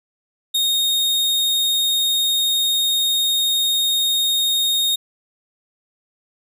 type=tone; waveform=40% pulse; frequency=3711 Hz; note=A#7; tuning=9 cents flat; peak=-15 dBFS; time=0.54-4.96 s; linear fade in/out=10 ms; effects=none